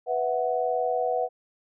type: chord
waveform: sine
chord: B suspended fourth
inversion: none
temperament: equal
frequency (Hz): 493.9 / 659.3 / 740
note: B4 / E5 / F#5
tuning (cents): 0 / 0 / 0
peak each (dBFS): -27 / -29 / -27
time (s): 0.06-1.29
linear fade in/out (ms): 50
effects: none

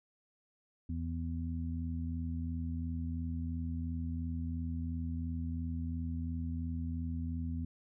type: harmonic tone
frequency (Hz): 82.9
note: E2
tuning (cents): +10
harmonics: 1 / 2 / 3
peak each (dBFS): -36 / -43 / -40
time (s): 0.89-7.65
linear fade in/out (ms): 5
effects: none

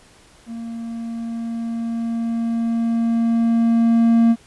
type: tone with level ramp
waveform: triangle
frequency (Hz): 230.4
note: A#3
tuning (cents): -20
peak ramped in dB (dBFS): -26 to -8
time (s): 0.46-4.36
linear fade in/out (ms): 50
effects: pink hiss -50 dBFS RMS until 4.46 s + resampled to 24000 Hz

